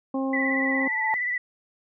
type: harmonic tone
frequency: 267.3 Hz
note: C4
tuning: 37 cents sharp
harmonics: 1 / 2 / 3 / 4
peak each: -25 / -31 / -35 / -37 dBFS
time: 0.14-0.88 s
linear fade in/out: 5 ms
type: tone with vibrato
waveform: sine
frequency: 1975.5 Hz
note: B6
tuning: in tune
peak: -24 dBFS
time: 0.33-1.38 s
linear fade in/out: 5 ms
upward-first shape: sine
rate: 17 Hz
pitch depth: 39 cents each way
type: tone with exponential growth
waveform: sine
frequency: 877 Hz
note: A5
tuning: 6 cents flat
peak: -21 dBFS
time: 0.49-1.14 s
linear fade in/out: 0 ms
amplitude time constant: 140 ms
effects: none